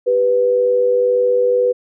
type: tone pair together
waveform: sine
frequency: 392 / 493.9 Hz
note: G4 / B4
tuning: 0 / 0 cents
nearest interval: major third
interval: 400 cents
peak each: -21 / -12 dBFS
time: 0.06-1.73 s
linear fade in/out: 20 ms
effects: none